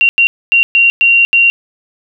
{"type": "tone bursts at uneven times", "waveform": "sine", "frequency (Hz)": 2758, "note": "F7", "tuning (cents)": -22, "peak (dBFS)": -5, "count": 6, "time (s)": [[0.01, 0.09], [0.18, 0.27], [0.52, 0.63], [0.75, 0.9], [1.01, 1.25], [1.33, 1.5]], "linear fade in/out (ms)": 0, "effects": []}